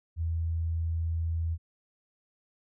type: tone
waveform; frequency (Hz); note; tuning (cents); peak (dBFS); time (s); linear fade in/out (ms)
sine; 82.4; E2; 0; -27; 0.16-1.58; 50
effects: none